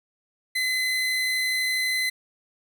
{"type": "tone", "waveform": "30% pulse", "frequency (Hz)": 2033, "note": "B6", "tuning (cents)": 50, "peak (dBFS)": -20, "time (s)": [0.55, 2.1], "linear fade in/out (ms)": 10, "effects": []}